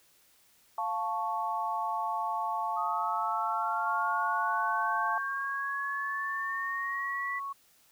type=chord; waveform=sine; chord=F augmented; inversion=none; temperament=equal; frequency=698.5 / 880 / 1108.7 Hz; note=F5 / A5 / C#6; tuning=0 / 0 / 0 cents; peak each=-36 / -32 / -34 dBFS; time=0.78-5.18 s; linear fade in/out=2 ms
type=exponential sweep; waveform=sine; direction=up; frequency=1244.5 to 1975.5 Hz; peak=-33 dBFS; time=2.76-7.4 s; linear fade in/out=20 ms
type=tone; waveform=sine; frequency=1108.7 Hz; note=C#6; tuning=in tune; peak=-34 dBFS; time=3.86-7.53 s; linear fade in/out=10 ms
effects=white hiss -64 dBFS RMS until 7.91 s